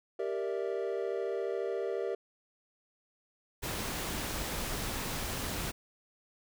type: chord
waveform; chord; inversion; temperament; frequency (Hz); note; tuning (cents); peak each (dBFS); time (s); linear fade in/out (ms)
triangle; E half-diminished seventh; first; equal; 392 / 466.2 / 587.3 / 659.3; G4 / Bb4 / D5 / E5; 0 / 0 / 0 / 0; -33 / -34 / -38 / -39; 0.19-2.15; 5
type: noise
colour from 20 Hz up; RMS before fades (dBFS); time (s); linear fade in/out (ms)
pink; -36; 3.62-5.72; 20
effects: none